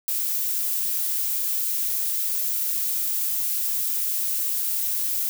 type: noise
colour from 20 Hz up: violet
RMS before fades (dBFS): -25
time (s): 0.08-5.29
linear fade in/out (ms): 0
effects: none